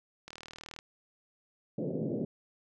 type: click train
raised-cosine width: 0.2 ms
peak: -27 dBFS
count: 21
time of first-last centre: 0.28-0.789 s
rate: 39.3 Hz
type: band-pass noise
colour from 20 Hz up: pink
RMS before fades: -34 dBFS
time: 1.78-2.25 s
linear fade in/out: 2 ms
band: 130 to 560 Hz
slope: 48 dB/octave
effects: none